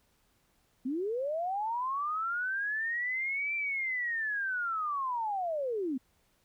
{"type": "linear two-way sweep", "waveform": "sine", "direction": "up then down", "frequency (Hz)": [242, 2359, 242], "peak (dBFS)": -30, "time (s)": [0.85, 5.98], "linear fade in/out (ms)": 10, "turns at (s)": 3.55, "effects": ["pink hiss -71 dBFS RMS until 6.44 s"]}